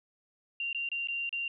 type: tone with dropouts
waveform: sine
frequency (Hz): 2772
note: F7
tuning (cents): -14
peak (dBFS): -31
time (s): 0.6-1.48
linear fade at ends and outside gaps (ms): 2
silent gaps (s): 0.73-0.747 / 0.889-0.916 / 1.073-1.085 / 1.293-1.327
effects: none